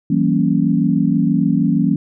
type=chord; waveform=sine; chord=E diminished seventh; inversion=none; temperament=equal with one note detuned; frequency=164.81 / 191.19 / 233.1 / 277.2 Hz; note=E3 / G3 / Bb3 / Db4; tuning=0 / -43 / 0 / 0 cents; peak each=-18 dBFS; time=0.1-1.96 s; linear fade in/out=5 ms; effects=none